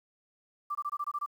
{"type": "tone bursts", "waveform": "sine", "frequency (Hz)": 1174.7, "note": "D6", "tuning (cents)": 0, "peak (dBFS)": -30, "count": 8, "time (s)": [0.7, 1.262], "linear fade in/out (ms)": 10, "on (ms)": 51, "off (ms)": 22, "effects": ["10-bit"]}